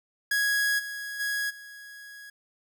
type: tone with level steps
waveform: 45% pulse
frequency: 1661.2 Hz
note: G#6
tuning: in tune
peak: -23 / -34 / -27 / -43 dBFS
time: 0.31-2.3 s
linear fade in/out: 5 ms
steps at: 0.78 / 1.19 / 1.49 s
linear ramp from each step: 20 ms
effects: none